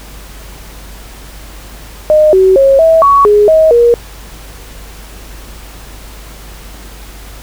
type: tone with pitch steps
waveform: sine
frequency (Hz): 613 / 378.2 / 544 / 650 / 1121 / 415.6 / 635 / 473.8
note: D#5 / F#4 / C#5 / E5 / C#6 / G#4 / D#5 / A#4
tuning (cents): -26 / +38 / -33 / -24 / +19 / +1 / +35 / +28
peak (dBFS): -3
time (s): 2.1-3.94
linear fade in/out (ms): 0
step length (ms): 230
effects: added 50 Hz sine -30 dBFS peak until 7.42 s + pink hiss -34 dBFS RMS until 7.42 s